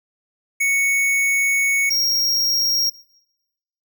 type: tone pair in turn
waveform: square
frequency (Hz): 2219 / 5592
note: C#7 / F8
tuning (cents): +1 / +1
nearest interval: octave + major third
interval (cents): 1600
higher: second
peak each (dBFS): -17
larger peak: neither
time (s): 0.6-1.9 / 1.9-2.9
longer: first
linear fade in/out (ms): 10
effects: noise-tail reverb RT60 1.0 s tail -21 dB re dry